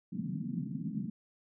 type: band-pass noise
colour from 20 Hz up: pink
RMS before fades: -37 dBFS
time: 0.12-1.1 s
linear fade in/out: 5 ms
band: 150 to 250 Hz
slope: 48 dB/octave
effects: none